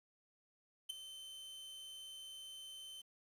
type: tone with ADSR envelope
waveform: 45% pulse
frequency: 3079 Hz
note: G7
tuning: 32 cents flat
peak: -36 dBFS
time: 0.89-3.02 s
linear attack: 12 ms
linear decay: 8 ms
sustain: -13 dB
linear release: 13 ms
effects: resampled to 32000 Hz + 11-bit